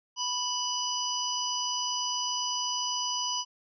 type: harmonic tone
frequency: 987.8 Hz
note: B5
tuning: in tune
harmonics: 1 / 3 / 5 / 6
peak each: -34 / -34 / -34 / -34 dBFS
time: 0.16-3.45 s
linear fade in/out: 50 ms
effects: none